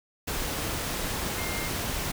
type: tone in noise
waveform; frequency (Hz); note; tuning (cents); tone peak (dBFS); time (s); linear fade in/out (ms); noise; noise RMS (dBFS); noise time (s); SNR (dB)
sine; 2117; C7; +20; -37; 1.38-1.69; 10; pink; -31; 0.27-2.12; -9
effects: none